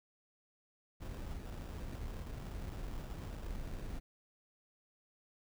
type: noise with sample-and-hold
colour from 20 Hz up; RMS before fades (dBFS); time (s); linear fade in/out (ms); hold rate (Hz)
brown; -43; 1-4; 20; 2100
effects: none